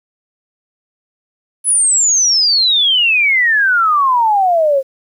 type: exponential sweep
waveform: sine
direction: down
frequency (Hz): 10400 to 523.3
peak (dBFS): -9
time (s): 1.64-4.83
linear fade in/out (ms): 50
effects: 8-bit